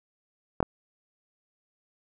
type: clicks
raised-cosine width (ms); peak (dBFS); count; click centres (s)
1; -9; 2; 0.604 / 0.628
effects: none